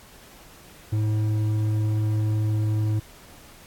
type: tone with hard clipping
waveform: sine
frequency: 107.3 Hz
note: A2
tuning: 43 cents flat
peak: -22 dBFS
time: 0.92-3 s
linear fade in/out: 10 ms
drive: 6 dB
effects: pink hiss -49 dBFS RMS until 3.66 s + AAC 64 kbps